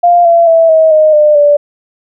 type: tone with pitch steps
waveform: sine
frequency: 698.5 / 677.8 / 657.8 / 638.3 / 619.4 / 601.1 / 583.3 Hz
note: F5 / E5 / E5 / D#5 / D#5 / D5 / D5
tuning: 0 / +48 / -4 / +44 / -8 / +40 / -12 cents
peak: -3 dBFS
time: 0.03-1.57 s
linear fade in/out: 10 ms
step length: 220 ms
effects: none